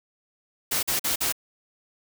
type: noise bursts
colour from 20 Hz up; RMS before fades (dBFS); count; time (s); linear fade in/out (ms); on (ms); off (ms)
white; -25; 4; 0.71-1.325; 10; 120; 45
effects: none